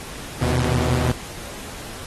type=tone cluster; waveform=sawtooth; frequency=78.8 / 121.4 / 127.2 Hz; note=D#2 / B2 / C3; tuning=+23 / -29 / -48 cents; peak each=-19 dBFS; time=0.41-1.12 s; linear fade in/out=10 ms; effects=pink hiss -36 dBFS RMS until 2.06 s + AAC 32 kbps